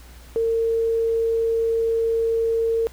sine tone, 455.5 Hz, A#4, 40 cents flat, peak -18 dBFS, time 0.36-2.87 s, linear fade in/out 0 ms, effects added 60 Hz sine -42 dBFS peak until 2.92 s + pink hiss -49 dBFS RMS until 2.92 s

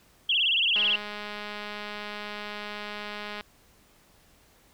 sine tone with vibrato, 3002 Hz, F#7, 24 cents sharp, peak -21 dBFS, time 0.29-0.96 s, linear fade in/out 5 ms, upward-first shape sine, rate 18 Hz, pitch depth 200 cents each way
click train, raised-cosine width 0.3 ms, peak -21 dBFS, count 552, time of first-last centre 0.76-3.409 s, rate 208 Hz
effects pink hiss -60 dBFS RMS until 4.73 s

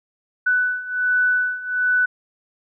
sine beating tone pair, 1491 / 1492.3 Hz, F#6 / F#6, +13 / +14 cents, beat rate 1.3 Hz, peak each -22 / -19 dBFS, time 0.46-2.06 s, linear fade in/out 10 ms, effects none

